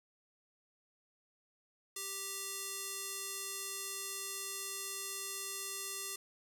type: tone with band-pass filter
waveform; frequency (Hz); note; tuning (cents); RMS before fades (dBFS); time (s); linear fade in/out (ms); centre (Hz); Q
square; 392; G4; 0; -42; 1.96-6.16; 5; 9200; 1.1
effects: none